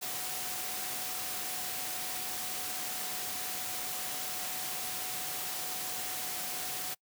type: tone in noise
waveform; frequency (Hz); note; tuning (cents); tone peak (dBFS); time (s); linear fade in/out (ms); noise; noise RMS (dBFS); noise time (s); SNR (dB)
sine; 740; F#5; 0; -47; 0.01-6.95; 20; white; -37; 0.01-6.95; -13
effects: noise-tail reverb RT60 0.1 s tail -26 dB re dry + high-pass 100 Hz 12 dB/octave